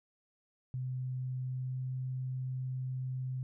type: tone with pitch glide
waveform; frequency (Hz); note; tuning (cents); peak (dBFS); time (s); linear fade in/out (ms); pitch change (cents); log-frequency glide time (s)
sine; 128.2 to 129.09; C3 to C3; -35 to -23; -34; 0.74-3.43; 0; +12; 1.23-1.93
effects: none